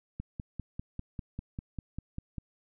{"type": "click train", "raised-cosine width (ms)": 5, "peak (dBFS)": -24, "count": 12, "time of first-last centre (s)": [0.2, 2.383], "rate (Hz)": 5.04, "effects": []}